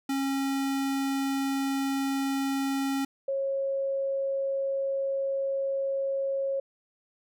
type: tone pair in turn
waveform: square / sine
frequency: 272.7 / 545.4 Hz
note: C#4 / C#5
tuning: -28 / -28 cents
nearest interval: octave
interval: 1200 cents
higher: second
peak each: -27 / -26 dBFS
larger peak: second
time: 0.09-3.05 / 3.28-6.6 s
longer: second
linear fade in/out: 5 ms
effects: none